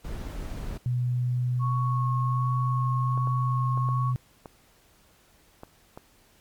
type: noise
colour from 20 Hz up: brown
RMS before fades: -34 dBFS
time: 0.04-0.78 s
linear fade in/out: 10 ms
type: tone with pitch glide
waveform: sine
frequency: 123.47 to 126.14 Hz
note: B2 to B2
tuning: 0 to +37 cents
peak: -23 dBFS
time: 0.86-4.16 s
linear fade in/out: 0 ms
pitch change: +37 cents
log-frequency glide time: 1.01-2.72 s
type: tone with vibrato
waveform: sine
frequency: 1100 Hz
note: C#6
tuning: 14 cents flat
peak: -29 dBFS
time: 1.59-4.14 s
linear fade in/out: 50 ms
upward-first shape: sine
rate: 1.3 Hz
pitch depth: 19 cents each way
type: clicks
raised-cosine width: 1 ms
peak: -26 dBFS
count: 7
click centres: 3.176 / 3.273 / 3.775 / 3.888 / 4.458 / 5.634 / 5.975 s
effects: pink hiss -60 dBFS RMS until 6.4 s + MP3 96 kbps